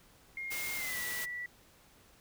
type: tone with pitch glide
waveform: sine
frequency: 2133 to 1956 Hz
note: C7 to B6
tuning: +33 to -17 cents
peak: -37 dBFS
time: 0.37-1.46 s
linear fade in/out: 2 ms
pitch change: -150 cents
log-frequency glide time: 0.76-0.98 s
type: noise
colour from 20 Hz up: white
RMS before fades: -40 dBFS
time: 0.5-1.26 s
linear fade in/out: 20 ms
effects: pink hiss -62 dBFS RMS until 2.2 s